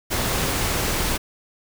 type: noise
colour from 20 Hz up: pink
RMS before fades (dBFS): -23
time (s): 0.1-1.18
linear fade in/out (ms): 20
effects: none